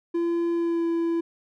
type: tone with pitch glide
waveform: triangle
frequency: 340 to 334.9 Hz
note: F4 to E4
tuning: -46 to +27 cents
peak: -20 dBFS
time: 0.14-1.21 s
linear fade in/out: 10 ms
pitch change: -27 cents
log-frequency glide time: 0.52-0.86 s
effects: none